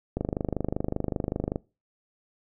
click train, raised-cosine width 2 ms, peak -14 dBFS, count 36, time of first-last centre 0.17-1.559 s, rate 25.2 Hz, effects noise-tail reverb RT60 0.3 s tail -23 dB re dry

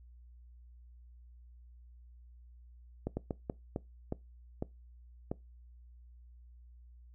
slowing click train, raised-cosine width 2 ms, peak -21 dBFS, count 8, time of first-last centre 3.07-5.315 s, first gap 100 ms, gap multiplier 1.38, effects noise-tail reverb RT60 0.2 s tail -21 dB re dry + added 60 Hz sine -53 dBFS peak until 7.14 s

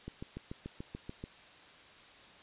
click train, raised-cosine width 3 ms, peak -28 dBFS, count 9, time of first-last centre 0.08-1.239 s, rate 6.9 Hz, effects white hiss -56 dBFS RMS until 2.42 s + resampled to 8000 Hz

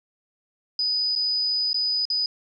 sine tone with dropouts, 4978 Hz, D#8, in tune, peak -21 dBFS, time 0.79-2.26 s, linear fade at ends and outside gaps 2 ms, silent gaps 1.153-1.16 / 1.731-1.743 / 2.053-2.101 s, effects none

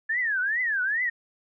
sine tone with vibrato, 1725 Hz, A6, 35 cents flat, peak -23 dBFS, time 0.09-1.1 s, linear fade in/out 10 ms, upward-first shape triangle, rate 2.4 Hz, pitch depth 300 cents each way, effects none

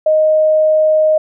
sine tone, 622 Hz, D#5, 1 cent flat, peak -8 dBFS, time 0.06-1.18 s, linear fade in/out 5 ms, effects none

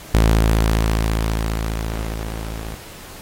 sawtooth tone with level ramp, 54.8 Hz, A1, 6 cents flat, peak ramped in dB -7 to -24 dBFS, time 0.14-2.75 s, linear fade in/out 5 ms, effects pink hiss -39 dBFS RMS until 3.21 s + AAC 48 kbps

